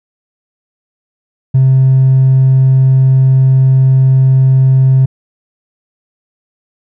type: tone with hard clipping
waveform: sine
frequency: 132 Hz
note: C3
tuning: 16 cents sharp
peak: -5 dBFS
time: 1.54-5.06 s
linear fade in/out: 10 ms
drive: 1 dB
effects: none